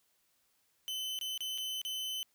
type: tone with dropouts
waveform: 40% pulse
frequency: 3040 Hz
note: F#7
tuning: 46 cents sharp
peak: -35 dBFS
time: 0.88-2.23 s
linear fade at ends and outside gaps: 0 ms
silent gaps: 1.189-1.212 / 1.377-1.406 / 1.578-1.583 / 1.816-1.85 s
effects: white hiss -74 dBFS RMS until 2.34 s